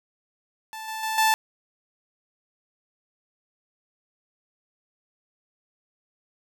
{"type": "tone with level steps", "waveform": "sawtooth", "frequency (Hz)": 879, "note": "A5", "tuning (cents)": -2, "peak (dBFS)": [-31, -27, -22, -14], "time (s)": [0.73, 1.34], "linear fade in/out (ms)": 0, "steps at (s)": [0.88, 1.03, 1.18], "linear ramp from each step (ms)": 2, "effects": []}